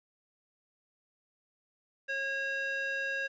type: tone with band-pass filter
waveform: square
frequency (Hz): 545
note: C#5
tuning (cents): -29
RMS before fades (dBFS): -34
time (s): 2.08-3.28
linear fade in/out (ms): 20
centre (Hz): 2000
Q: 6.3
effects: resampled to 16000 Hz + 11-bit